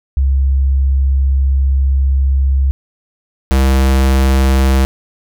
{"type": "tone pair in turn", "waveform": ["sine", "square"], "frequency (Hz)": [67.5, 66.46], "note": ["C#2", "C2"], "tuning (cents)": [-45, 28], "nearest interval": "unison", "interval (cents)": 27, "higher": "first", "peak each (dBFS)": -9, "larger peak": "neither", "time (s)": [[0.17, 2.71], [3.51, 4.85]], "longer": "first", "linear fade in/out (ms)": 0, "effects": []}